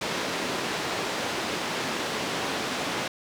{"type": "band-pass noise", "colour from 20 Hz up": "pink", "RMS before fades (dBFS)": -30, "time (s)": [0.01, 3.08], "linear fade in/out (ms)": 5, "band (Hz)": [230, 5200], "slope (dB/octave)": 12, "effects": []}